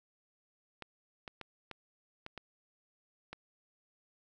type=clicks; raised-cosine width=0.3 ms; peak=-27 dBFS; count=7; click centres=0.823 / 1.278 / 1.413 / 1.713 / 2.264 / 2.377 / 3.33 s; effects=none